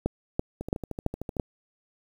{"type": "two click trains", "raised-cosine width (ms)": 2, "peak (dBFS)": [-11, -20], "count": [5, 11], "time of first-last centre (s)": [[0.06, 1.398], [0.61, 1.368]], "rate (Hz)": [2.99, 13.2], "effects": ["8-bit"]}